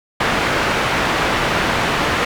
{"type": "low-pass noise", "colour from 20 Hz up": "white", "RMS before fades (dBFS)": -18, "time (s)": [0.2, 2.25], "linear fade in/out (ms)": 5, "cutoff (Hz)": 1900, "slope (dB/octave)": 12, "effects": []}